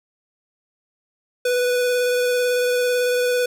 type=tone with vibrato; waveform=square; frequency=493.9 Hz; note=B4; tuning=in tune; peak=-18 dBFS; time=1.45-3.46 s; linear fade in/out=5 ms; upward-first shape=square; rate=18 Hz; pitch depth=10 cents each way; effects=none